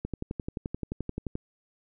click train, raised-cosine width 3 ms, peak -19 dBFS, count 16, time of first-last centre 0.05-1.354 s, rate 11.5 Hz, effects none

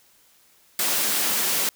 white high-pass noise, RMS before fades -23 dBFS, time 0.79-1.69 s, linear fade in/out 2 ms, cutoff 160 Hz, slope 96 dB/octave, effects white hiss -58 dBFS RMS until 1.75 s

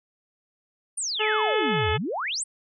sine exponential two-way sweep, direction down then up, 9630 to 76.5 to 9630 Hz, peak -26 dBFS, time 0.97-2.44 s, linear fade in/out 10 ms, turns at 1.91 s
harmonic tone, 430 Hz, A4, 40 cents flat, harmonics 1 / 2 / 3 / 4 / 5 / 6 / 7 / 8, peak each -26 / -29 / -31 / -32 / -33 / -34 / -34 / -35 dBFS, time 1.19-1.98 s, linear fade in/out 20 ms
effects none

